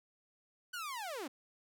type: linear sweep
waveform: sawtooth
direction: down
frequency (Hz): 1507 to 240.1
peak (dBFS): -36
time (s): 0.73-1.28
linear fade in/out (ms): 10
effects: none